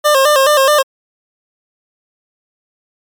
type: tone with vibrato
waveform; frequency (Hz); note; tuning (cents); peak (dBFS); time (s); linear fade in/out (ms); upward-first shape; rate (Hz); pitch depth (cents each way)
25% pulse; 566; C#5; +36; -4; 0.04-0.83; 20; square; 4.7; 93
effects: MP3 96 kbps